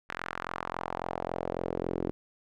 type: tone with band-pass filter sweep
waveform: sawtooth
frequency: 43.65 Hz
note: F1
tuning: in tune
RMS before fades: -35 dBFS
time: 0.09-2.11 s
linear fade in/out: 0 ms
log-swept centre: 1700 to 350 Hz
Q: 1.9
effects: none